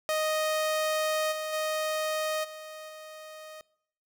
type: tone with level steps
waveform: sawtooth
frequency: 622.3 Hz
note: D#5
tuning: in tune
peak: -22 / -28 / -24 / -37 / -39 dBFS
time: 0.09-3.61 s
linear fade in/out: 0 ms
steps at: 1.31 / 1.52 / 2.43 / 2.88 s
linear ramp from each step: 20 ms
effects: noise-tail reverb RT60 0.7 s tail -22 dB re dry